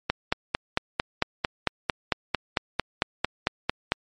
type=click train; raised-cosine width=0.3 ms; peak=-5 dBFS; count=18; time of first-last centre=0.1-3.92 s; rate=4.45 Hz; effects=MP3 48 kbps